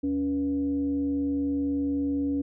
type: tone with frequency modulation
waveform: sine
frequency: 281 Hz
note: C#4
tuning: 24 cents sharp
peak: -24 dBFS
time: 0.03-2.42 s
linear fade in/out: 10 ms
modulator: 204 Hz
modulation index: 0.38
effects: none